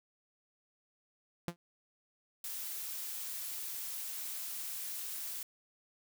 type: tone with exponential decay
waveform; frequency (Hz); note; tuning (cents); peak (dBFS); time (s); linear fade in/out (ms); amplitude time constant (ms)
sawtooth; 172.5; F3; -21; -27; 1.48-1.56; 0; 16
type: noise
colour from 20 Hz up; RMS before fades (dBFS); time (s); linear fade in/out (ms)
blue; -41; 2.44-5.43; 2
effects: none